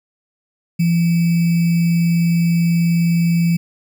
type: tone with sample-and-hold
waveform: sine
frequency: 169.4 Hz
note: E3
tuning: 48 cents sharp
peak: -12 dBFS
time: 0.79-3.57 s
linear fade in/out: 10 ms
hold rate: 2450 Hz
effects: none